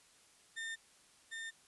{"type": "tone with echo", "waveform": "35% pulse", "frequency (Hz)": 1811, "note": "A6", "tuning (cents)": 49, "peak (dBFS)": -38, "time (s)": [0.56, 0.76], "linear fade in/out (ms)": 20, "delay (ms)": 750, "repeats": 1, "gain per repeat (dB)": -2, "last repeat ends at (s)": 1.51, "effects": ["white hiss -65 dBFS RMS until 1.67 s", "resampled to 24000 Hz"]}